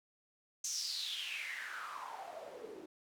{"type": "noise with band-pass filter sweep", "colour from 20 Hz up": "white", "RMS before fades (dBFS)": -43, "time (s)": [0.64, 2.86], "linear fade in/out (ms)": 5, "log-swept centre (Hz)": [6500, 330], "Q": 6.6, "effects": []}